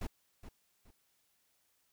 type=noise with echo; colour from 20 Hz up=brown; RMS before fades=-38 dBFS; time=0.01-0.07 s; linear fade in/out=5 ms; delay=420 ms; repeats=2; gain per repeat=-11 dB; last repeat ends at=0.91 s; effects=white hiss -75 dBFS RMS until 1.92 s